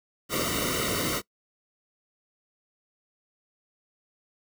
pink noise with comb filter, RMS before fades -28 dBFS, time 0.29-1.22 s, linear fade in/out 50 ms, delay 1.2 ms, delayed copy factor -0.95, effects noise-tail reverb RT60 0.1 s tail -22 dB re dry

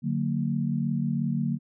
sine chord, D augmented, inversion none, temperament just, 146.83 / 183.54 / 229.4 Hz, D3 / F#3 / A#3, 0 / -14 / -28 cents, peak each -28 / -30 / -28 dBFS, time 0.02-1.59 s, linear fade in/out 50 ms, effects none

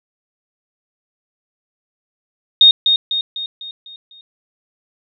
sine tone with echo, 3704 Hz, A#7, 12 cents flat, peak -4 dBFS, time 2.61-2.71 s, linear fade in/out 2 ms, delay 250 ms, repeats 6, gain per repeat -6 dB, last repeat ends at 4.21 s, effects none

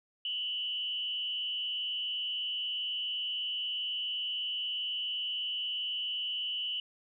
sine tone with frequency modulation, 2963 Hz, F#7, 2 cents sharp, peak -32 dBFS, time 0.25-6.8 s, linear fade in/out 2 ms, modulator 178 Hz, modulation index 0.56, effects none

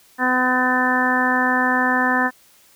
harmonic tone, 253.2 Hz, B3, 43 cents sharp, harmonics 1 / 2 / 3 / 4 / 5 / 6 / 7, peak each -22 / -28 / -24 / -23 / -28 / -25 / -20 dBFS, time 0.18-2.31 s, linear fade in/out 50 ms, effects white hiss -53 dBFS RMS until 2.75 s

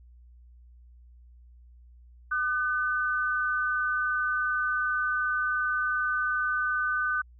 sine tone pair together, 1211.7 / 1511 Hz, D#6 / F#6, -46 / +36 cents, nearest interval major third, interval 382 cents, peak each -30 / -26 dBFS, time 2.31-7.22 s, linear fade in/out 10 ms, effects added 60 Hz sine -50 dBFS peak until 7.39 s

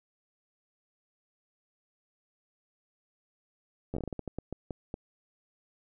slowing click train, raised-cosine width 2 ms, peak -22 dBFS, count 14, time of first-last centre 3.94-4.941 s, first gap 11 ms, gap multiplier 1.29, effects none

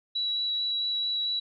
sine tone with vibrato, 3914 Hz, B7, 16 cents flat, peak -26 dBFS, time 0.15-1.4 s, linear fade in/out 10 ms, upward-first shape sine, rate 4.5 Hz, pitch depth 8 cents each way, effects none

